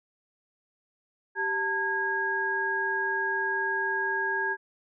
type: tone cluster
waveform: sine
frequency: 389.1 / 899 / 1640 Hz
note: G4 / A5 / G#6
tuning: -13 / +37 / -22 cents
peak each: -34 / -32 / -27 dBFS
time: 1.35-4.57 s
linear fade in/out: 50 ms
effects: none